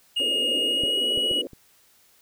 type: tone with pitch glide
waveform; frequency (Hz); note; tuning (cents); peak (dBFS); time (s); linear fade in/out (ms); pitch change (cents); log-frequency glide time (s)
triangle; 2858 to 2913; F7 to F#7; +39 to -28; -20; 0.16-1.42; 10; +33; 0.59-1.09
type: band-pass noise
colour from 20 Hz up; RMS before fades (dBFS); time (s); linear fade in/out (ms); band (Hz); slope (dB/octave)
white; -33; 0.2-1.47; 0; 240 to 590; 96
type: clicks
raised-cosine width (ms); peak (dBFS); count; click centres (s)
3; -21 / -24 / -25 / -31; 4; 0.836 / 1.175 / 1.313 / 1.533
effects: white hiss -59 dBFS RMS until 2.21 s